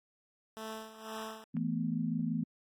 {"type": "tone with tremolo", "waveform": "10% pulse", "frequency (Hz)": 220, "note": "A3", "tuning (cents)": 0, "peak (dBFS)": -31, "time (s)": [0.57, 1.44], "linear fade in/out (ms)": 0, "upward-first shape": "sine", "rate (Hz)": 2, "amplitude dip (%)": 75}
{"type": "chord", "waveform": "sine", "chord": "E suspended fourth", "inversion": "none", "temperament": "equal with one note detuned", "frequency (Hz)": [164.81, 220, 245.7], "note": ["E3", "A3", "B3"], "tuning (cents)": [0, 0, -9], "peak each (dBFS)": -35, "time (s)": [1.54, 2.44], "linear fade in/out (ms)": 10}
{"type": "click", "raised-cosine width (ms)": 0.5, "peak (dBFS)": -36, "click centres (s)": 1.568}
{"effects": ["AAC 48 kbps"]}